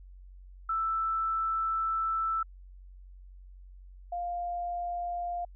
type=tone pair in turn; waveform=sine; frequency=1323 / 700.8 Hz; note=E6 / F5; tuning=+6 / +6 cents; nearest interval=major seventh; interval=1100 cents; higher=first; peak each=-27 / -31 dBFS; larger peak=first; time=0.69-2.43 / 4.12-5.45 s; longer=first; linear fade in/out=5 ms; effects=added 46 Hz sine -47 dBFS peak until 5.55 s